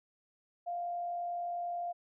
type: tone with frequency modulation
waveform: sine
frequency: 698.5 Hz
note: F5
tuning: in tune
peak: -34 dBFS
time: 0.66-1.93 s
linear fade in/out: 20 ms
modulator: 48.6 Hz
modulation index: 0.24
effects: none